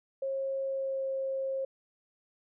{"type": "tone with pitch glide", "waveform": "sine", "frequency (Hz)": [540, 535.7], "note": ["C#5", "C5"], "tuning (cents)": [-45, 41], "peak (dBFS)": -30, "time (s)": [0.22, 1.65], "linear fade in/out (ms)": 5, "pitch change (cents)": -14, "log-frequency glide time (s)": [0.65, 1.06], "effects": []}